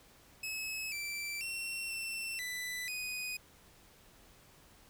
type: tone with pitch steps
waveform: sawtooth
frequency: 2580 / 2338 / 2718 / 2690 / 1991 / 2491 Hz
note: E7 / D7 / F7 / E7 / B6 / D#7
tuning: -38 / -8 / -48 / +34 / +14 / +1 cents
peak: -34 dBFS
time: 0.43-3.37 s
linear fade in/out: 5 ms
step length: 490 ms
effects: pink hiss -61 dBFS RMS until 4.89 s